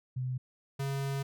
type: tone pair in turn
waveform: sine / square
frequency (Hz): 127.5 / 137.7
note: C3 / C#3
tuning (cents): -44 / -11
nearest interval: minor second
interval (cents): 133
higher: second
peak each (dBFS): -31 / -32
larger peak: first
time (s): 0.16-0.38 / 0.79-1.23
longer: second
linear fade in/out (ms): 10
effects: none